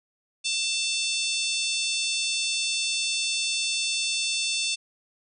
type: harmonic tone with a mistuned harmonic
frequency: 890 Hz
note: A5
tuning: 20 cents sharp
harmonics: 3 / 4 / 5 / 6 / 7 / 8 / 9 / 10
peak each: -30 / -30 / -32 / -34 / -35 / -39 / -36 / -36 dBFS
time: 0.44-4.76 s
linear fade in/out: 20 ms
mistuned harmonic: 8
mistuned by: -28 cents
effects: none